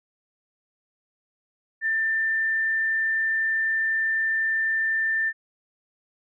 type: tone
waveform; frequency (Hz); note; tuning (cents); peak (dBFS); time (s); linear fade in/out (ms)
sine; 1786; A6; +25; -21; 1.81-5.33; 50
effects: none